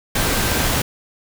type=tone in noise; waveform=sine; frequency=1568 Hz; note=G6; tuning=in tune; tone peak=-30 dBFS; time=0.16-0.68 s; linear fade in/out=5 ms; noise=pink; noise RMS=-19 dBFS; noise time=0.15-0.82 s; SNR=-14 dB; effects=none